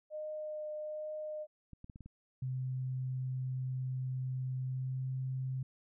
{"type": "tone with vibrato", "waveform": "sine", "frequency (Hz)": 611, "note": "D#5", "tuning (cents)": -32, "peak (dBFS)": -38, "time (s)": [0.1, 1.47], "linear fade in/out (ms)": 50, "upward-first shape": "triangle", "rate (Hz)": 1.2, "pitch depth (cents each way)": 11}
{"type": "clicks", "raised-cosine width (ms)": 5, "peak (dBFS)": -37, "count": 6, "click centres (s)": [1.733, 1.844, 1.898, 1.959, 2.007, 2.06]}
{"type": "tone with pitch glide", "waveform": "sine", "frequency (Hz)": [129.2, 130.63], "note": ["C3", "C3"], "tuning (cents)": [-21, -2], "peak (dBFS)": -34, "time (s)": [2.42, 5.63], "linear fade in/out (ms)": 5, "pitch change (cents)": 19, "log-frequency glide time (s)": [4.6, 5.08]}
{"effects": []}